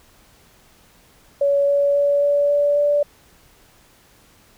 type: tone with pitch steps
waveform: sine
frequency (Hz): 564 / 567.6 / 571.2 / 574.9 / 578.5 / 582.2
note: C#5 / C#5 / D5 / D5 / D5 / D5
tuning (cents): +30 / +41 / -48 / -37 / -26 / -15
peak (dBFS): -14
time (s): 1.41-3.03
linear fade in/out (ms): 5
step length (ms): 270
effects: pink hiss -53 dBFS RMS until 4.57 s